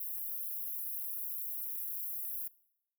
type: high-pass noise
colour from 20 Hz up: white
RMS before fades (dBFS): -39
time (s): 0-2.48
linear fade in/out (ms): 5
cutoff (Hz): 11000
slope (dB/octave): 96
effects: noise-tail reverb RT60 0.8 s tail -22 dB re dry